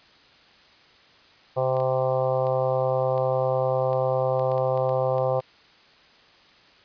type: harmonic tone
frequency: 130 Hz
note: C3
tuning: 11 cents flat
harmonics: 1 / 3 / 4 / 5 / 6 / 7 / 8 / 9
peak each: -29 / -33 / -23 / -29 / -30 / -37 / -35 / -39 dBFS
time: 1.56-5.41 s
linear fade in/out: 20 ms
type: clicks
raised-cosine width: 0.2 ms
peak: -27 dBFS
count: 12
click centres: 1.768 / 1.802 / 2.469 / 3.179 / 3.931 / 4.395 / 4.517 / 4.58 / 4.775 / 4.893 / 5.182 / 5.402 s
effects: white hiss -54 dBFS RMS until 6.84 s + resampled to 11025 Hz